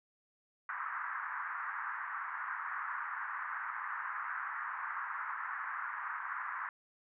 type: band-pass noise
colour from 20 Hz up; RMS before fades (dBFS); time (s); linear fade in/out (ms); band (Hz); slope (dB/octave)
pink; -40; 0.69-6.69; 2; 1000 to 1800; 48
effects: none